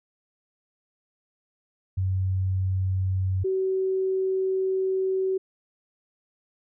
sine tone pair in turn, 94.2 / 379.2 Hz, F#2 / F#4, +32 / +43 cents, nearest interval 2 octaves, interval 2411 cents, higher second, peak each -22 dBFS, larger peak neither, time 1.97-3.44 / 3.44-5.38 s, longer second, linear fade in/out 10 ms, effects none

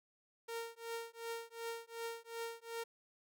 sawtooth tone with tremolo, 461.2 Hz, A#4, 19 cents flat, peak -35 dBFS, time 0.48-2.84 s, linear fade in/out 10 ms, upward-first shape triangle, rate 2.7 Hz, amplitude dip 100%, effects none

